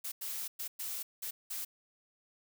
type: noise bursts at uneven times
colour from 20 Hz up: blue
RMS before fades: -39 dBFS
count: 6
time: 0.04-0.12 / 0.21-0.48 / 0.59-0.68 / 0.79-1.03 / 1.22-1.31 / 1.5-1.65 s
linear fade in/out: 10 ms
effects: none